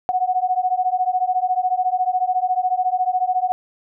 sine beating tone pair, 730 / 744 Hz, F#5 / F#5, -24 / +9 cents, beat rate 14 Hz, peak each -20 dBFS, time 0.09-3.52 s, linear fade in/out 0 ms, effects none

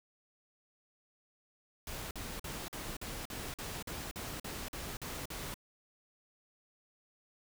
pink noise bursts, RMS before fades -42 dBFS, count 13, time 1.87-5.542 s, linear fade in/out 2 ms, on 240 ms, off 46 ms, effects none

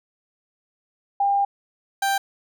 sine / 30% pulse tone pair in turn, 800 / 787.6 Hz, G5 / G5, +35 / +8 cents, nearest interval unison, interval 27 cents, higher first, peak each -17 dBFS, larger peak neither, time 1.2-1.45 / 2.02-2.18 s, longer first, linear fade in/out 5 ms, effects none

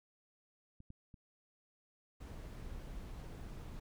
clicks, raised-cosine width 5 ms, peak -43 / -38 / -43 dBFS, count 3, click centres 0.804 / 0.904 / 1.142 s
brown noise, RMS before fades -47 dBFS, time 2.2-3.8 s, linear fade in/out 10 ms
effects none

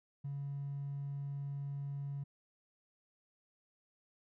triangle tone with hard clipping, 140.6 Hz, C#3, 25 cents sharp, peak -38 dBFS, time 0.24-2.24 s, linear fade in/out 10 ms, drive 3 dB, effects none

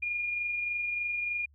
sine tone with amplitude modulation, 2423 Hz, D#7, 47 cents flat, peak -28 dBFS, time 0.02-1.46 s, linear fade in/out 10 ms, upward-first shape sine, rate 23.3 Hz, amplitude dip 30%, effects added 72 Hz sine -58 dBFS peak until 1.54 s

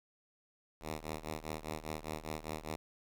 5% pulse ring-modulated tone, 77.78 Hz, D#2, in tune, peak -26 dBFS, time 0.81-2.76 s, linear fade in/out 0 ms, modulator 36.4 Hz, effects none

